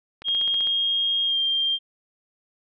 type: click train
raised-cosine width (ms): 0.3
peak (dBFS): -23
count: 8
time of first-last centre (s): 0.22-0.672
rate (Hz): 15.5
type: tone with pitch glide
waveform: sine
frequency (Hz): 3245 to 3187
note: G#7 to G7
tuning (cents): -41 to +28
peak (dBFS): -20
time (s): 0.24-1.79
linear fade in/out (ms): 50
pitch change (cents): -31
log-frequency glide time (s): 1.25-1.38
effects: none